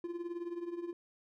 triangle tone with tremolo, 345 Hz, F4, 21 cents flat, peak -32 dBFS, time 0.04-0.93 s, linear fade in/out 2 ms, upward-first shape triangle, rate 19 Hz, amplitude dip 80%, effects none

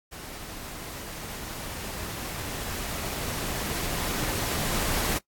pink noise with level ramp, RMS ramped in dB -41 to -27 dBFS, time 0.11-5.19 s, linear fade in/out 20 ms, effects noise-tail reverb RT60 0.1 s tail -19 dB re dry + AAC 64 kbps

